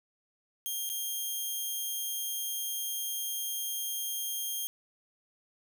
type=tone with dropouts; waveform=5% pulse; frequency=3210 Hz; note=G7; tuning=40 cents sharp; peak=-24 dBFS; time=0.66-4.67 s; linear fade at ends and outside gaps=0 ms; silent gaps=0.892-0.899 s; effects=11-bit